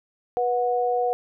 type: tone pair together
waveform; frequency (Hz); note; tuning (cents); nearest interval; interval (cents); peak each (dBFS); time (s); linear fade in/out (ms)
sine; 488.6 / 732; B4 / F#5; -19 / -19; perfect fifth; 700; -23; 0.37-1.13; 0
effects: none